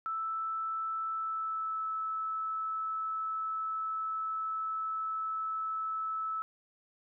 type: tone with pitch glide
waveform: sine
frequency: 1318.5 to 1306.4 Hz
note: E6 to E6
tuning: 0 to -16 cents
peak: -32 dBFS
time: 0.06-6.42 s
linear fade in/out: 0 ms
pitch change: -16 cents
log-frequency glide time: 1.11-1.86 s
effects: none